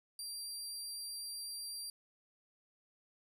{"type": "tone", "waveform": "25% pulse", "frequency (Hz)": 4723, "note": "D8", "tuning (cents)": 9, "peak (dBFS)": -37, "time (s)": [0.19, 1.9], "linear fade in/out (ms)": 2, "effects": []}